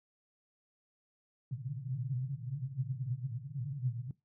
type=band-pass noise; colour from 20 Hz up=white; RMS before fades=-38 dBFS; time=1.51-4.11 s; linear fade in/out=2 ms; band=120 to 140 Hz; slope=96 dB/octave; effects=noise-tail reverb RT60 0.2 s tail -20 dB re dry